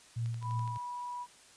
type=tone with tremolo; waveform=sine; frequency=116.1 Hz; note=A#2; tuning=7 cents flat; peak=-30 dBFS; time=0.16-0.78 s; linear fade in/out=10 ms; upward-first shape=triangle; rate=3 Hz; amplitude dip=65%
type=click train; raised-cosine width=0.2 ms; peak=-34 dBFS; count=7; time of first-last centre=0.26-0.76 s; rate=12 Hz
type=tone with pitch glide; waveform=sine; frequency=987.8 to 977 Hz; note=B5 to B5; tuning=0 to -19 cents; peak=-37 dBFS; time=0.41-1.27 s; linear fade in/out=50 ms; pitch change=-19 cents; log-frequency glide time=0.52-0.76 s
effects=white hiss -58 dBFS RMS until 1.56 s + resampled to 22050 Hz